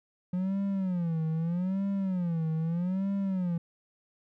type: tone with vibrato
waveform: triangle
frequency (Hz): 177.6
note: F3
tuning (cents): +29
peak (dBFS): -25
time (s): 0.33-3.58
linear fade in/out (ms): 5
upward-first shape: sine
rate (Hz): 0.8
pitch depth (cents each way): 190
effects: none